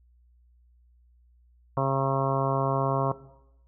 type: harmonic tone with a mistuned harmonic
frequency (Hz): 135.5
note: C#3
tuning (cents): -39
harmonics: 1 / 2 / 3 / 4 / 5 / 6 / 7 / 8 / 9 / 10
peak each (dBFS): -27 / -34 / -34 / -30 / -31 / -39 / -31 / -31 / -42 / -41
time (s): 1.77-3.12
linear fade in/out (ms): 2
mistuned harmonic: 10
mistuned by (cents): -27
effects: noise-tail reverb RT60 0.9 s tail -17 dB re dry + added 60 Hz sine -57 dBFS peak until 3.67 s